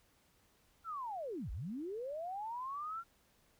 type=linear two-way sweep; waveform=sine; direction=down then up; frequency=1390 to 40.41 to 1390 Hz; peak=-39 dBFS; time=0.84-3.04 s; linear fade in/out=50 ms; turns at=1.51 s; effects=pink hiss -71 dBFS RMS until 3.59 s